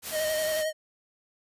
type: noise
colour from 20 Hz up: white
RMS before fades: -35 dBFS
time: 0.02-0.65 s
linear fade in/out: 50 ms
type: tone with vibrato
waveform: square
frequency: 623 Hz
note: D#5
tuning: 2 cents sharp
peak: -27 dBFS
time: 0.11-0.73 s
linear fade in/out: 50 ms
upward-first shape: square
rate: 11 Hz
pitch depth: 22 cents each way
effects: resampled to 32000 Hz